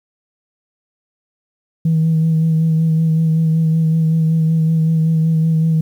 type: tone with vibrato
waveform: sine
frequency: 160.8 Hz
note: E3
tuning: 43 cents flat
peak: -10 dBFS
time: 1.85-5.81 s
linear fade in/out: 5 ms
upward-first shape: sine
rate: 5.3 Hz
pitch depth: 24 cents each way
effects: tanh soft clip ceiling -8 dBFS + 8-bit